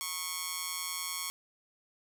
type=tone with amplitude modulation; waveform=5% pulse; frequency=1100 Hz; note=C#6; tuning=14 cents flat; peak=-19 dBFS; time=0.01-1.3 s; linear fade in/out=0 ms; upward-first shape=sine; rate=170 Hz; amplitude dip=75%; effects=none